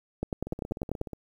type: two click trains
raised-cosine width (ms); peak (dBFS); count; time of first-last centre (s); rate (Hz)
2; -16 / -24; 9 / 12; 0.23-1.014 / 0.47-1.133; 10.2 / 16.6
effects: 9-bit